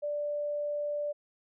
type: tone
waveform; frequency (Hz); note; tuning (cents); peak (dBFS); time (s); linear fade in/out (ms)
sine; 587.3; D5; 0; -30; 0.02-1.13; 20
effects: none